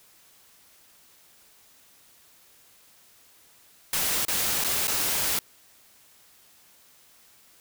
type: noise with dropouts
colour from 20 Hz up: white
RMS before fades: -26 dBFS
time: 3.93-5.39 s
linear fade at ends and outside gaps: 2 ms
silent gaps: 4.251-4.282 / 4.64-4.645 / 4.872-4.879 s
effects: white hiss -57 dBFS RMS until 7.6 s